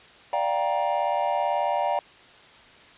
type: chord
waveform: triangle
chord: G minor seventh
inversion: second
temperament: just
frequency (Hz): 588 / 705.6 / 784 / 940.8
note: D5 / F5 / G5 / Bb5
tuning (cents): +2 / +18 / 0 / +16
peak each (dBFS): -26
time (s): 0.33-1.99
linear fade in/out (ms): 2
effects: white hiss -50 dBFS RMS until 2.97 s + resampled to 8000 Hz